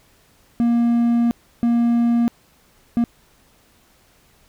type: tone bursts at uneven times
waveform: triangle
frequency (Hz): 235.7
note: A#3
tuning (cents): +19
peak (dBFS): -12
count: 3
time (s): 0.6-1.31 / 1.63-2.28 / 2.97-3.04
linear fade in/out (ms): 0
effects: pink hiss -56 dBFS RMS until 4.48 s